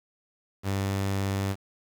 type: tone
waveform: sawtooth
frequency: 98 Hz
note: G2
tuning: in tune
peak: -22 dBFS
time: 0.63-1.56 s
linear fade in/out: 50 ms
effects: 8-bit